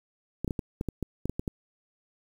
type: clicks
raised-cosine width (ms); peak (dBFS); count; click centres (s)
3; -17; 11; 0.446 / 0.478 / 0.508 / 0.592 / 0.811 / 0.887 / 1.027 / 1.256 / 1.296 / 1.395 / 1.478
effects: 8-bit